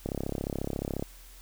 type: click train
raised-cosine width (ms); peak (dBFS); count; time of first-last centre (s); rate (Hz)
2; -18; 34; 0.06-1.025; 34.2
effects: added 41 Hz sine -49 dBFS peak until 1.41 s + white hiss -54 dBFS RMS until 1.41 s